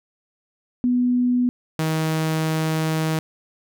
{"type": "tone pair in turn", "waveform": ["sine", "sawtooth"], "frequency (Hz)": [246.9, 158.55], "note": ["B3", "D#3"], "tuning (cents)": [0, 33], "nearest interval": "minor sixth", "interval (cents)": 767, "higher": "first", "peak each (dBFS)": -16, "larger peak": "neither", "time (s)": [[0.84, 1.49], [1.79, 3.19]], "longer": "second", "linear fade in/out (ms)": 0, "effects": []}